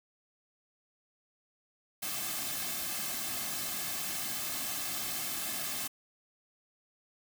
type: noise with comb filter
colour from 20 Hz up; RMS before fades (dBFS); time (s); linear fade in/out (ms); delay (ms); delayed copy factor
white; -36; 2.02-5.88; 10; 2.1; -0.7
effects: none